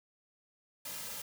white noise with comb filter, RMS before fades -42 dBFS, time 0.85-1.22 s, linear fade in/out 5 ms, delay 2.7 ms, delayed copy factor -0.85, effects none

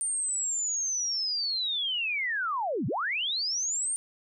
sine linear two-way sweep, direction down then up, 8950 to 101.5 to 8950 Hz, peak -27 dBFS, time 0.01-3.96 s, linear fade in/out 0 ms, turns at 2.87 s, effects none

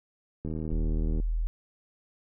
click train, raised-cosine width 3 ms, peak -22 dBFS, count 60, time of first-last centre 0.45-1.2 s, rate 78.7 Hz
sine tone, 40.52 Hz, E1, 29 cents flat, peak -25 dBFS, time 0.72-1.47 s, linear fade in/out 0 ms
effects none

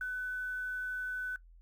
sine tone with quantisation, 1502 Hz, F#6, 26 cents sharp, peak -34 dBFS, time 0.01-1.36 s, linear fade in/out 2 ms, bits 10, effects noise-tail reverb RT60 0.1 s tail -18 dB re dry + added 42 Hz sine -54 dBFS peak until 1.61 s

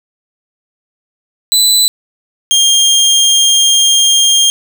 25% pulse tone pair in turn, 3996 / 3212 Hz, B7 / G7, +20 / +41 cents, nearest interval major third, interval 379 cents, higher first, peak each -3 dBFS, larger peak neither, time 1.52-1.88 / 2.51-4.5 s, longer second, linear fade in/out 0 ms, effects none

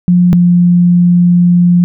sine tone pair in turn, 177.5 / 175.66 Hz, F3 / F3, +28 / +10 cents, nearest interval unison, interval 18 cents, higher first, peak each -4 dBFS, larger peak neither, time 0.08-0.33 / 0.33-1.84 s, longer second, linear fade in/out 0 ms, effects none

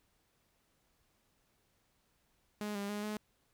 sawtooth tone with pitch steps, 209 / 201.1 / 207.4 / 211.9 Hz, G#3 / G3 / G#3 / G#3, +11 / +44 / -2 / +35 cents, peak -33 dBFS, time 2.61-3.17 s, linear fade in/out 0 ms, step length 140 ms, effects pink hiss -75 dBFS RMS until 3.53 s

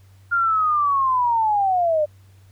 sine linear sweep, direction down, 1411 to 588 Hz, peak -16 dBFS, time 0.31-2.06 s, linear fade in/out 20 ms, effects added 96 Hz sine -47 dBFS peak until 2.51 s + pink hiss -60 dBFS RMS until 2.51 s

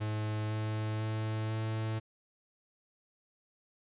45% pulse tone with pitch steps, 107.3 / 108.3 / 109.3 / 110.32 Hz, A2 / A2 / A2 / A2, -43 / -27 / -11 / +5 cents, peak -32 dBFS, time 0-2 s, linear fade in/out 20 ms, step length 500 ms, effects resampled to 8000 Hz

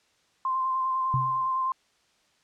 sine tone with vibrato, 1045 Hz, C6, 2 cents flat, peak -24 dBFS, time 0.45-1.72 s, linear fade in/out 2 ms, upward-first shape square, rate 9.9 Hz, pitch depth 14 cents each way
sine tone with exponential decay, 130.81 Hz, C3, in tune, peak -21 dBFS, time 1.14-1.49 s, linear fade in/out 0 ms, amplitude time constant 76 ms
effects white hiss -66 dBFS RMS until 2.43 s + low-pass 6000 Hz 12 dB/octave

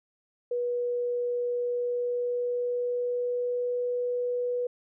sine tone with pitch glide, 485.8 to 490.3 Hz, B4 to B4, -29 to -13 cents, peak -26 dBFS, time 0.51-4.67 s, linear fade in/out 5 ms, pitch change +16 cents, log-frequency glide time 1.5-3.78 s, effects none

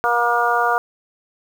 harmonic tone, 238.1 Hz, A#3, 37 cents sharp, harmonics 2 / 3 / 4 / 5 / 6, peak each -24 / -20 / -22 / -21 / -21 dBFS, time 0.04-0.78 s, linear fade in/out 0 ms, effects 7-bit

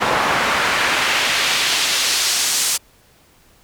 pink noise with band-pass filter sweep, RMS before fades -18 dBFS, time 0-2.78 s, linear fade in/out 20 ms, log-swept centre 1000 to 7600 Hz, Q 0.94, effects pink hiss -53 dBFS RMS until 3.63 s

